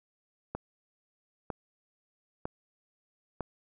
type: click train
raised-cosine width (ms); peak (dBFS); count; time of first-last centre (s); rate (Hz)
1; -20; 4; 0.55-3.407; 1.05
effects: none